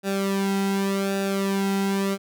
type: tone with flanger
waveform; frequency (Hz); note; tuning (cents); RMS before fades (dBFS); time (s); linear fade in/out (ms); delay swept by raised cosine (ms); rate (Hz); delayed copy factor
sawtooth; 196; G3; 0; -24; 0.03-2.18; 50; 0.94 to 1.77; 0.87; -0.75
effects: none